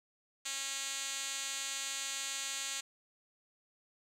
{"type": "tone with band-pass filter", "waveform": "5% pulse", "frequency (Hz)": 273, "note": "C#4", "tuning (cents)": -26, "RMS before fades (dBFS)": -39, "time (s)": [0.45, 2.81], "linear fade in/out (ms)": 10, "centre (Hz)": 5900, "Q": 2.9, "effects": []}